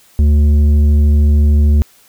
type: tone with tanh clipping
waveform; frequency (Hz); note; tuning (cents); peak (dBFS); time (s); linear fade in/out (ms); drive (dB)
sine; 73.9; D2; +11; -8; 0.19-1.82; 0; 8
effects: white hiss -48 dBFS RMS until 2.08 s